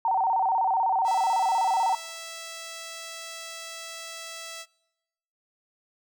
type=tone with vibrato; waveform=sine; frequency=836 Hz; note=G#5; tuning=11 cents sharp; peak=-21 dBFS; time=0.05-1.95 s; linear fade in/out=2 ms; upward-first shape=square; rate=16 Hz; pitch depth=160 cents each way
type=tone; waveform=5% pulse; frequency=659.3 Hz; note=E5; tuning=in tune; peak=-26 dBFS; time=1.04-4.66 s; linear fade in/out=50 ms
effects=noise-tail reverb RT60 1.0 s tail -25 dB re dry